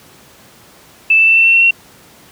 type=tone with pitch steps; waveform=sine; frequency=2637 / 2652 / 2668 / 2683 / 2699 / 2714 / 2730 Hz; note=E7 / E7 / E7 / E7 / E7 / E7 / F7; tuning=0 / +10 / +20 / +30 / +40 / +50 / -40 cents; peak=-6 dBFS; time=1.1-1.709 s; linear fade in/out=5 ms; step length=87 ms; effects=pink hiss -43 dBFS RMS until 2.31 s + high-pass 100 Hz 12 dB/octave